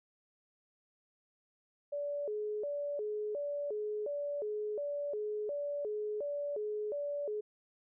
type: tone with vibrato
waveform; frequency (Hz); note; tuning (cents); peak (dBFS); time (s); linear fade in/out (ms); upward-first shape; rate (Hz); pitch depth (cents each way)
sine; 493.9; B4; 0; -34; 1.92-7.41; 10; square; 1.4; 270
effects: none